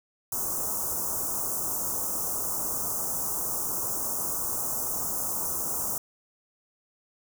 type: band-stop noise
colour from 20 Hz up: white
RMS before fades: -30 dBFS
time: 0.32-5.98 s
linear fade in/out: 2 ms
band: 1300 to 6000 Hz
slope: 48 dB/octave
effects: none